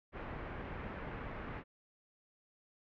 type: low-pass noise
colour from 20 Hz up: pink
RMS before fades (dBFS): -44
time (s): 0.12-1.64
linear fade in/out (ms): 50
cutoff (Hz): 2200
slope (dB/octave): 24
effects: none